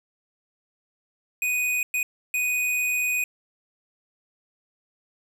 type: tone bursts at uneven times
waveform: square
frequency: 2487 Hz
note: D#7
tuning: 1 cent flat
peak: -23 dBFS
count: 3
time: 1.42-1.83 / 1.94-2.03 / 2.34-3.24 s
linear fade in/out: 2 ms
effects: none